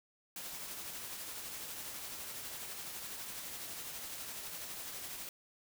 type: noise with tremolo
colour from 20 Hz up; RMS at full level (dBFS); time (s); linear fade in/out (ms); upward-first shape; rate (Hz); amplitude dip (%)
white; -43; 0.36-5.29; 2; triangle; 12; 35
effects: none